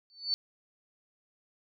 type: tone with exponential growth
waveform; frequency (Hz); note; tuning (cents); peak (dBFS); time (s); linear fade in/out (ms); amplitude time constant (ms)
sine; 4503; C#8; +26; -23; 0.1-0.34; 0; 52
effects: none